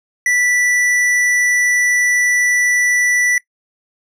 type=tone; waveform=square; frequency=1968 Hz; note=B6; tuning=7 cents flat; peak=-13 dBFS; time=0.26-3.38 s; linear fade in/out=2 ms; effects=noise-tail reverb RT60 0.1 s tail -20 dB re dry + low-pass 11000 Hz 12 dB/octave